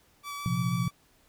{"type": "tone with vibrato", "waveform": "sawtooth", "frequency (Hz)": 1149, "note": "D6", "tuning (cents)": -38, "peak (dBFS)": -32, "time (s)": [0.23, 0.91], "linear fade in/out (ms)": 50, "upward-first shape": "square", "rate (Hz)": 6.2, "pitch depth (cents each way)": 8}
{"type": "chord", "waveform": "sine", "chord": "Bb suspended second", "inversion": "none", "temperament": "equal", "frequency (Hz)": [116.54, 130.81, 174.61], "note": ["Bb2", "C3", "F3"], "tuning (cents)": [0, 0, 0], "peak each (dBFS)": [-32, -30, -29], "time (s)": [0.46, 0.88], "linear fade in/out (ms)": 0}
{"effects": ["pink hiss -64 dBFS RMS until 1.28 s"]}